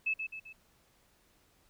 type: tone with echo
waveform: sine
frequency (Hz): 2609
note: E7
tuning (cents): -18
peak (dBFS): -28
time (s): 0.06-0.14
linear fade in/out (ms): 10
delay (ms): 130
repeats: 3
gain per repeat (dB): -6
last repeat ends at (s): 0.53
effects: pink hiss -68 dBFS RMS until 1.69 s